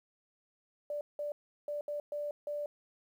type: tone bursts at uneven times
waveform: sine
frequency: 587 Hz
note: D5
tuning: 1 cent flat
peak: -34 dBFS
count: 6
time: 0.9-1.01 / 1.19-1.32 / 1.68-1.81 / 1.88-2 / 2.12-2.31 / 2.47-2.66 s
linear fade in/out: 2 ms
effects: 11-bit